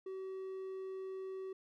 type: tone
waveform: triangle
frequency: 380.3 Hz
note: F#4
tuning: 48 cents sharp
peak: -39 dBFS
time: 0.06-1.53 s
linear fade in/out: 5 ms
effects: none